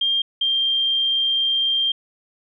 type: tone pair in turn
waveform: sine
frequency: 3200 / 3182 Hz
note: G7 / G7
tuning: +35 / +25 cents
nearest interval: unison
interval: 10 cents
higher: first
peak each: -17 dBFS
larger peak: neither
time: 0.01-0.22 / 0.41-1.92 s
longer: second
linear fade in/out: 5 ms
effects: none